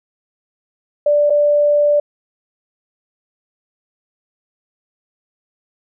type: tone with dropouts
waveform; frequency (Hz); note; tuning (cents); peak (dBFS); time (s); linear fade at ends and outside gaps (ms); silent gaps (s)
sine; 587; D5; -1; -10; 1.06-2; 5; 1.298-1.303
effects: none